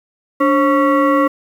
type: tone with frequency modulation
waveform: sine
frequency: 290 Hz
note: D4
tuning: 22 cents flat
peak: -10 dBFS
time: 0.4-1.28 s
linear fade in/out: 10 ms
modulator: 827 Hz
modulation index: 1.3
effects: 7-bit